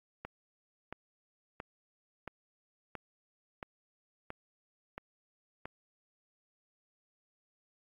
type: click train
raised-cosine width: 0.5 ms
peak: -25 dBFS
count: 9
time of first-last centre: 0.25-5.655 s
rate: 1.48 Hz
effects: AAC 32 kbps